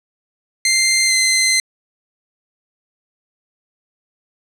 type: tone with pitch glide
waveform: 15% pulse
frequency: 2089 to 2064 Hz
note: C7 to C7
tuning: -3 to -24 cents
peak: -6 dBFS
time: 0.65-1.6 s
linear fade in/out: 2 ms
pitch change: -21 cents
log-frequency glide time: 1.07-1.12 s
effects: low-pass 12000 Hz 12 dB/octave